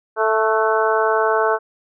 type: harmonic tone with a mistuned harmonic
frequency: 220 Hz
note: A3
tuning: in tune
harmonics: 2 / 3 / 4 / 5 / 6 / 7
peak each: -19 / -21 / -22 / -23 / -24 / -24 dBFS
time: 0.16-1.59 s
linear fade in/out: 50 ms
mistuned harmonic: 7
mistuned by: -33 cents
effects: none